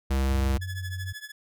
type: tone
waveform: square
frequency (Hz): 67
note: C2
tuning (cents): +42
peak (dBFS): -23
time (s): 0.1-0.58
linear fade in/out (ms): 10
type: tone with vibrato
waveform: sine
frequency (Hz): 92.5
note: F#2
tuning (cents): 0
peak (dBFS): -31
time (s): 0.3-1.13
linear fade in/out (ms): 10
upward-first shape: square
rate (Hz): 2.9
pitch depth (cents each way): 13
type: tone with tremolo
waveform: sawtooth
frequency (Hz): 1708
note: G#6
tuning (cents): +48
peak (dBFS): -31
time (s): 0.61-1.32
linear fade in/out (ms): 10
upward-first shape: triangle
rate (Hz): 13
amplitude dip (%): 95
effects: none